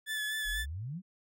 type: tone with vibrato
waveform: 30% pulse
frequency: 1730 Hz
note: A6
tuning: 30 cents flat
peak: -30 dBFS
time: 0.06-0.66 s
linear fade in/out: 50 ms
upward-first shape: sine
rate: 4.1 Hz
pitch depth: 23 cents each way
type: exponential sweep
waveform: sine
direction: up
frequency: 35.33 to 200 Hz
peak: -36 dBFS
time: 0.44-1.02 s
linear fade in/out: 50 ms
effects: none